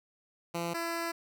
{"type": "tone pair in turn", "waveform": "10% pulse", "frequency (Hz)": [170.1, 335.7], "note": ["F3", "E4"], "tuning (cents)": [-45, 32], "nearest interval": "octave", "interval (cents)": 1177, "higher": "second", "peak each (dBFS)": -24, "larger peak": "neither", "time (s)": [[0.54, 0.74], [0.74, 1.12]], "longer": "second", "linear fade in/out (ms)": 10, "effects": []}